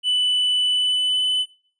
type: tone with pitch glide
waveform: triangle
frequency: 2986 to 3009 Hz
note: F#7 to F#7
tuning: +15 to +28 cents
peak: -16 dBFS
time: 0.03-1.46 s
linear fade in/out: 50 ms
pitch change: +13 cents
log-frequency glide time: 0.72-1.23 s
effects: noise-tail reverb RT60 0.5 s tail -19 dB re dry + resampled to 22050 Hz